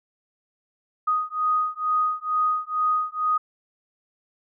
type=beating tone pair; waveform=sine; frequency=1244.5 / 1246.7 Hz; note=D#6 / D#6; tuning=0 / +3 cents; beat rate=2.2 Hz; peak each=-24 dBFS; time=1.07-3.38 s; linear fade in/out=10 ms; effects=none